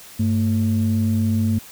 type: tone pair together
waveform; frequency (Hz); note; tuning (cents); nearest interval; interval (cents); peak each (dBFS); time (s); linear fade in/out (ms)
sine; 99.4 / 223.1; G2 / A3; +25 / +24; octave + major second; 1399; -18; 0.19-1.59; 10
effects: tanh soft clip ceiling -11 dBFS + white hiss -42 dBFS RMS until 1.71 s